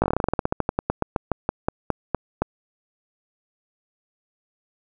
slowing click train, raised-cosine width 1 ms, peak -6 dBFS, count 26, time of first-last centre 0.02-2.42 s, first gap 18 ms, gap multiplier 1.12, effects none

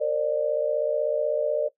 sine tone cluster, 462.4 / 543 / 599 Hz, A#4 / C#5 / D5, -14 / -36 / +34 cents, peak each -27 / -28 / -24 dBFS, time 0-1.69 s, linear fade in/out 20 ms, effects noise-tail reverb RT60 0.1 s tail -18 dB re dry

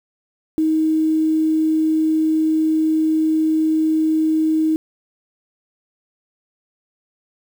sine tone, 315.2 Hz, D#4, 23 cents sharp, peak -14 dBFS, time 0.58-4.76 s, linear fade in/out 0 ms, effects 7-bit

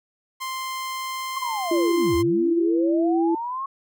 sawtooth tone, 1046.5 Hz, C6, in tune, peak -24 dBFS, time 0.4-2.23 s, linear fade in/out 20 ms
sine linear two-way sweep, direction down then up, 1102 to 66.6 to 1102 Hz, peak -26 dBFS, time 1.36-3.66 s, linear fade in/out 5 ms, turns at 2.16 s
sine tone with pitch glide, 342.1 to 333.5 Hz, F4 to E4, -36 to +20 cents, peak -18 dBFS, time 1.71-3.35 s, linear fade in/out 5 ms, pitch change -44 cents, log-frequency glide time 2.11-2.88 s
effects none

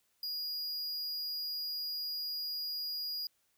square tone, 4872 Hz, D#8, 37 cents flat, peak -36 dBFS, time 0.23-3.27 s, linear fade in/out 2 ms, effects white hiss -75 dBFS RMS until 3.57 s

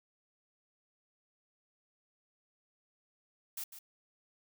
blue noise with echo, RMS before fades -40 dBFS, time 3.57-3.64 s, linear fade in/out 5 ms, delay 150 ms, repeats 1, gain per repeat -10 dB, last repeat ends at 3.79 s, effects none

